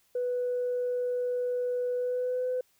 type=tone with pitch glide; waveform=sine; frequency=493.9 to 504.9 Hz; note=B4 to B4; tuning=0 to +38 cents; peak=-26 dBFS; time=0.15-2.61 s; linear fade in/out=5 ms; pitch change=+38 cents; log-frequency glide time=1.95-2.48 s; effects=tanh soft clip ceiling -23 dBFS + white hiss -68 dBFS RMS until 2.79 s